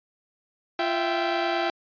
sawtooth tone cluster, 345 / 661 / 781 Hz, F4 / E5 / G5, -21 / +5 / -7 cents, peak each -24 dBFS, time 0.79-1.7 s, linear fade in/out 2 ms, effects resampled to 11025 Hz

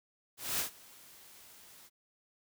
white noise with ADSR envelope, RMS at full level -32 dBFS, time 0.37-1.9 s, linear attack 220 ms, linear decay 110 ms, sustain -24 dB, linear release 40 ms, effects none

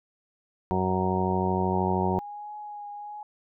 harmonic tone, 93 Hz, F#2, 9 cents sharp, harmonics 1 / 2 / 3 / 4 / 5 / 6 / 7 / 8 / 9 / 10, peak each -31 / -28 / -40 / -29 / -37 / -38 / -38 / -32 / -40 / -30 dBFS, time 0.71-2.19 s, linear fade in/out 0 ms
sine tone with vibrato, 830.6 Hz, G#5, in tune, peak -36 dBFS, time 1.73-3.23 s, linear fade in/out 2 ms, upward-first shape triangle, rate 1.5 Hz, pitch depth 22 cents each way
effects none

